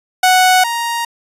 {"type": "tone pair in turn", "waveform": "sawtooth", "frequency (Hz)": [740, 936], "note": ["F#5", "A#5"], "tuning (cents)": [0, 7], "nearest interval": "major third", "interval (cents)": 407, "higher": "second", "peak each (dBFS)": [-4, -13], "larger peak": "first", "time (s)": [[0.23, 0.64], [0.64, 1.05]], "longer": "neither", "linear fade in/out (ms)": 5, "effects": ["resampled to 32000 Hz"]}